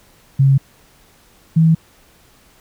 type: tone pair in turn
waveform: sine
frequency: 136.2 / 161.97 Hz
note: C#3 / E3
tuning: -30 / -30 cents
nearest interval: minor third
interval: 300 cents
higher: second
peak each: -8 dBFS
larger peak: neither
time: 0.39-0.58 / 1.56-1.75 s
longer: neither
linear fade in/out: 10 ms
effects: pink hiss -51 dBFS RMS until 2.6 s